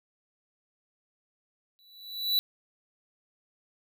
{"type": "tone with exponential growth", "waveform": "square", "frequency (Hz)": 3951, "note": "B7", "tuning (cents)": 0, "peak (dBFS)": -21, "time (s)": [1.79, 2.39], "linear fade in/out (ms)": 0, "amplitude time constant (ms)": 130, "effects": []}